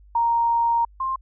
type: tone pair in turn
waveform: sine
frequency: 932.3 / 1055.9 Hz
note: A#5 / C6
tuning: 0 / +15 cents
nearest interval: major second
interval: 215 cents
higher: second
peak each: -17 / -22 dBFS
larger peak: first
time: 0.15-0.85 / 1-1.16 s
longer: first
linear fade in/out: 5 ms
effects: added 50 Hz sine -47 dBFS peak until 1.21 s

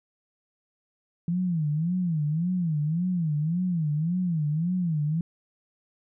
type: tone with vibrato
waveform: sine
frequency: 164.81 Hz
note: E3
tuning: in tune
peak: -23 dBFS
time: 1.28-5.21 s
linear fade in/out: 2 ms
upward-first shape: sine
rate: 1.8 Hz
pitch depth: 190 cents each way
effects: none

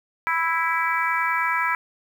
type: harmonic tone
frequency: 329.6 Hz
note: E4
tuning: in tune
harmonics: 3 / 4 / 5 / 6 / 7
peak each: -25 / -26 / -27 / -28 / -28 dBFS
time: 0.27-1.75 s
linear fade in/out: 0 ms
effects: 8-bit

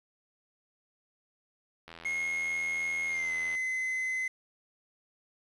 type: click train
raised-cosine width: 0.3 ms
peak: -30 dBFS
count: 140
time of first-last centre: 1.88-3.551 s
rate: 83.2 Hz
type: tone with pitch glide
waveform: triangle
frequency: 2157 to 2043 Hz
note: C#7 to C7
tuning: -48 to -42 cents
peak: -28 dBFS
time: 2.05-4.28 s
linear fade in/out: 5 ms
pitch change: -94 cents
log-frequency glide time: 3.07-3.33 s
effects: resampled to 24000 Hz + 9-bit

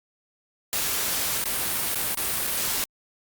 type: noise with dropouts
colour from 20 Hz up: white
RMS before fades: -26 dBFS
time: 0.73-2.84 s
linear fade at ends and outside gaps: 0 ms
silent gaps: 1.44-1.456 / 1.946-1.957 / 2.147-2.173 / 2.469-2.474 s
effects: Opus 48 kbps

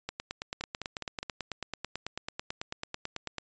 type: two click trains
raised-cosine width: 0.2 ms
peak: -18 / -17 dBFS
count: 4 / 31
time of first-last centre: 0.61-1.23 / 0.09-3.383 s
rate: 4.84 / 9.11 Hz
effects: resampled to 16000 Hz

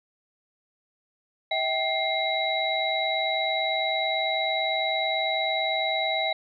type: tone cluster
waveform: sine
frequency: 644 / 773 / 2113 / 3900 Hz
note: E5 / G5 / C7 / B7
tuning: -41 / -24 / +16 / -23 cents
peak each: -29 dBFS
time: 1.51-6.33 s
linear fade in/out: 5 ms
effects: none

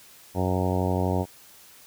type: harmonic tone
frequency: 92.1 Hz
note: F#2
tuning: 7 cents flat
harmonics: 1 / 2 / 3 / 4 / 5 / 6 / 7 / 8 / 9 / 10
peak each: -26 / -29 / -31 / -32 / -33 / -34 / -34 / -35 / -36 / -36 dBFS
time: 0.34-1.26 s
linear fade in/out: 50 ms
effects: white hiss -51 dBFS RMS until 1.86 s

